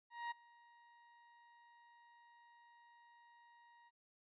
30% pulse tone with ADSR envelope, 944 Hz, A#5, 22 cents sharp, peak -37 dBFS, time 0.1-3.91 s, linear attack 210 ms, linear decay 15 ms, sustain -24 dB, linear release 36 ms, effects resampled to 8000 Hz

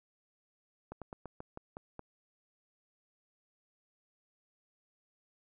slowing click train, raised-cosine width 1 ms, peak -29 dBFS, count 8, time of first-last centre 0.92-1.993 s, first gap 97 ms, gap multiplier 1.15, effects none

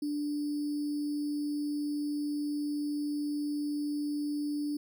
sine tone with sample-and-hold, 293.7 Hz, D4, in tune, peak -30 dBFS, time 0.02-4.77 s, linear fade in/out 5 ms, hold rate 4900 Hz, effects none

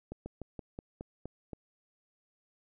slowing click train, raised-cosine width 2 ms, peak -27 dBFS, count 8, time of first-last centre 0.12-1.532 s, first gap 140 ms, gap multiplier 1.12, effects none

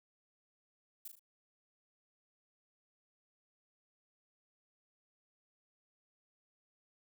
violet noise with echo, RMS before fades -45 dBFS, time 1.05-1.08 s, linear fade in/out 5 ms, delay 38 ms, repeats 3, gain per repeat -6 dB, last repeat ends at 1.194 s, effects none

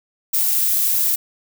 violet noise, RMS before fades -18 dBFS, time 0.33-1.16 s, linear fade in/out 10 ms, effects none

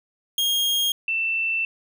40% pulse / sine tone pair in turn, 3246 / 2672 Hz, G#7 / E7, -40 / +23 cents, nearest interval minor third, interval 337 cents, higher first, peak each -19 / -21 dBFS, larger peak first, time 0.38-0.92 / 1.08-1.65 s, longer second, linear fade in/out 2 ms, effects none

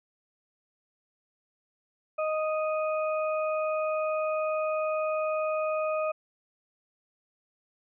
harmonic tone, 622.3 Hz, D#5, in tune, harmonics 1 / 2 / 4, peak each -27 / -33 / -39 dBFS, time 2.18-6.12 s, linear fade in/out 10 ms, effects none

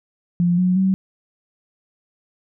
sine tone with pitch steps, 174.61 / 182.24 / 190.19 Hz, F3 / F#3 / F#3, 0 / -26 / +48 cents, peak -14 dBFS, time 0.4-0.94 s, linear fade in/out 0 ms, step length 180 ms, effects none

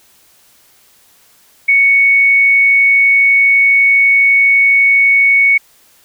sine tone, 2222 Hz, C#7, 4 cents sharp, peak -6 dBFS, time 1.68-5.58 s, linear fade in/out 10 ms, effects white hiss -49 dBFS RMS until 6.04 s

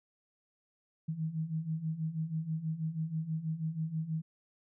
sine beating tone pair, 155.56 / 161.76 Hz, D#3 / E3, 0 / -32 cents, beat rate 6.2 Hz, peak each -38 / -34 dBFS, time 1.08-4.22 s, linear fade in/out 10 ms, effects none

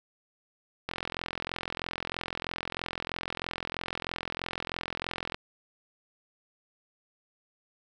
click train, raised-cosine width 0.3 ms, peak -16 dBFS, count 193, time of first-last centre 0.89-5.345 s, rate 43.1 Hz, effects none

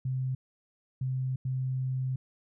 sine tone bursts at uneven times, 130 Hz, C3, 11 cents flat, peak -28 dBFS, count 3, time 0.05-0.35 / 1.01-1.36 / 1.45-2.16 s, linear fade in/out 5 ms, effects none

